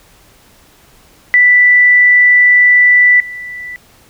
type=tone with level steps; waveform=sine; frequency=1975.5 Hz; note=B6; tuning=in tune; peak=-4 / -23 dBFS; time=1.34-3.76 s; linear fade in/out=0 ms; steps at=3.2 s; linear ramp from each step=2 ms; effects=pink hiss -46 dBFS RMS until 4.09 s